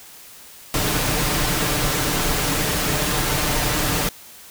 pink noise with comb filter, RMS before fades -21 dBFS, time 0.74-4.09 s, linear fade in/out 2 ms, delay 6.7 ms, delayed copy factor +0.5, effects white hiss -43 dBFS RMS until 4.5 s

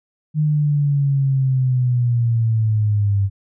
sine linear sweep, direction down, 153.6 to 97.5 Hz, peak -14 dBFS, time 0.34-3.3 s, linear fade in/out 50 ms, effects none

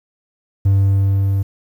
triangle tone with level ramp, 98 Hz, G2, in tune, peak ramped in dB -7 to -12 dBFS, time 0.65-1.43 s, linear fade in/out 10 ms, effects tanh soft clip ceiling -3 dBFS + 8-bit

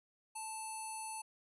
square tone with low-pass filter, 880 Hz, A5, in tune, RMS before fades -44 dBFS, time 0.35-1.22 s, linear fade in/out 10 ms, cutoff 9700 Hz, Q 8.1, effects none

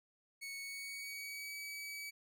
sawtooth tone with pitch glide, 2217 to 2282 Hz, C#7 to C#7, 0 to +50 cents, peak -40 dBFS, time 0.41-2.11 s, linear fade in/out 20 ms, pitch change +50 cents, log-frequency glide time 0.61-1.54 s, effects none

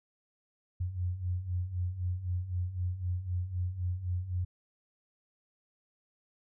sine beating tone pair, 87.4 / 91.3 Hz, F2 / F#2, +2 / -23 cents, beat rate 3.9 Hz, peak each -37 / -32 dBFS, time 0.8-4.45 s, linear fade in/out 10 ms, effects none

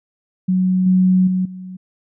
sine tone with level steps, 185 Hz, F#3, in tune, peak -13 / -10 / -15 / -29 dBFS, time 0.48-1.77 s, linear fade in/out 10 ms, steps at 0.86 / 1.27 / 1.45 s, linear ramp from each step 5 ms, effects none

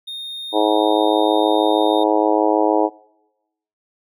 triangle tone, 3683 Hz, A#7, 22 cents flat, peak -26 dBFS, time 0.07-2.04 s, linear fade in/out 10 ms
harmonic tone, 106.4 Hz, G#2, 42 cents sharp, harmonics 3 / 4 / 5 / 6 / 7 / 8 / 9, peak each -19 / -20 / -21 / -22 / -22 / -23 / -24 dBFS, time 0.52-2.9 s, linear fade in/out 50 ms
effects noise-tail reverb RT60 0.9 s tail -22 dB re dry

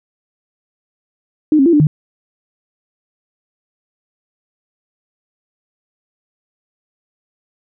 sine tone with pitch steps, 306.3 / 270.3 / 340.1 / 296.2 / 151.9 Hz, D#4 / C#4 / F4 / D4 / D#3, -27 / -44 / -46 / +15 / -41 cents, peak -7 dBFS, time 1.52-1.87 s, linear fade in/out 2 ms, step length 70 ms, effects none

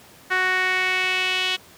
sawtooth tone with band-pass filter sweep, 370.6 Hz, F#4, 3 cents sharp, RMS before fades -22 dBFS, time 0.3-1.57 s, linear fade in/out 20 ms, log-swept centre 1700 to 3100 Hz, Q 3.2, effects pink hiss -48 dBFS RMS until 1.77 s + high-pass 100 Hz 12 dB/octave

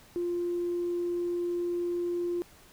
sine tone, 349.2 Hz, F4, in tune, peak -27 dBFS, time 0.16-2.42 s, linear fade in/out 0 ms, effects tanh soft clip ceiling -23 dBFS + pink hiss -56 dBFS RMS until 2.72 s

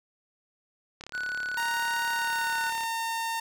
click train, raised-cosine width 0.2 ms, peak -23 dBFS, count 66, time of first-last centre 1.01-2.836 s, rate 35.6 Hz
triangle tone, 1480 Hz, F#6, in tune, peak -28 dBFS, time 1.13-2.71 s, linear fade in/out 20 ms
sawtooth tone with pitch glide, 932.3 to 911.5 Hz, A#5 to A#5, 0 to -39 cents, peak -25 dBFS, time 1.57-3.4 s, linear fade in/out 5 ms, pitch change -39 cents, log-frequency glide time 2.08-2.69 s
effects none

